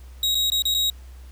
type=tone with dropouts; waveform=40% pulse; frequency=3805 Hz; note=A#7; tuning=35 cents sharp; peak=-18 dBFS; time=0.23-0.9 s; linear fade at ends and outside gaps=2 ms; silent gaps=0.347-0.352 / 0.501-0.519 / 0.622-0.653 / 0.742-0.747 s; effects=added 63 Hz sine -39 dBFS peak until 1.31 s + pink hiss -55 dBFS RMS until 1.31 s